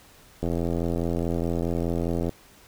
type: click train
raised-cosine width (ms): 2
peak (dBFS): -14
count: 159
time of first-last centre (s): 0.43-2.293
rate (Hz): 84.8
effects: pink hiss -53 dBFS RMS until 2.67 s